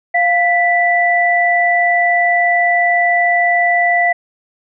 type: tone pair together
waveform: sine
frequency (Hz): 698.4 / 1975.5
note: F5 / B6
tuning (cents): 0 / 0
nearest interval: octave + tritone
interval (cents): 1800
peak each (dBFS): -13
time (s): 0.14-4.13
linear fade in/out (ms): 10
effects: none